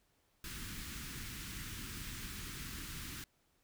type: band-stop noise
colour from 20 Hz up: pink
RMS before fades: -45 dBFS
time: 0.44-3.24 s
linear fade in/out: 2 ms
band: 310 to 1300 Hz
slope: 24 dB/octave
effects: pink hiss -75 dBFS RMS until 3.63 s